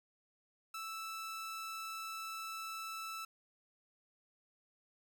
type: tone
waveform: sawtooth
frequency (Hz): 1318.5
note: E6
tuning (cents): 0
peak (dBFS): -38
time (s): 0.74-3.25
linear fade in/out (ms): 5
effects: none